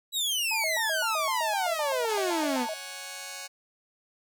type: exponential sweep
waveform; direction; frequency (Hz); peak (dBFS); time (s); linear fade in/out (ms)
sawtooth; down; 3951 to 233.1; -23; 0.12-2.67; 50
type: tone with vibrato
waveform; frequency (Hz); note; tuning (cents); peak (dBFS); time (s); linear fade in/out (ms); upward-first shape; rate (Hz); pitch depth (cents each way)
sine; 753; F#5; +30; -31; 0.51-2.74; 5; square; 3.9; 290
type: chord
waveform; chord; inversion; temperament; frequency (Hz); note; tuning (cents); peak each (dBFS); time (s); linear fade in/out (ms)
5% pulse; C# suspended fourth; none; just; 554.4 / 739.2 / 831.5; C#5 / F#5 / G#5; 0 / -2 / +2; -31; 2.08-3.48; 20
effects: none